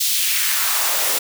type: noise with high-pass filter sweep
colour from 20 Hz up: white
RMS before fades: -19 dBFS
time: 0-1.19 s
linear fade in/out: 10 ms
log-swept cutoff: 4100 to 390 Hz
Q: 1.5
effects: none